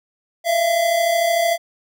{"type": "tone pair together", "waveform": "square", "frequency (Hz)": [646.7, 680], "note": ["E5", "F5"], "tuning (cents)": [-33, -46], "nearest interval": "minor second", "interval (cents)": 87, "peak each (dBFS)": [-24, -17], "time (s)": [0.44, 1.58], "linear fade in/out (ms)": 50, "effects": []}